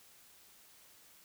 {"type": "silence", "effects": ["white hiss -61 dBFS RMS until 1.24 s"]}